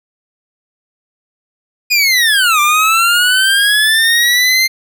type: linear two-way sweep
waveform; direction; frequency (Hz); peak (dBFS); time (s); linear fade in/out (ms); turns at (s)
25% pulse; down then up; 2489 to 1174.7 to 2101; -5; 1.9-4.68; 20; 2.6
effects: none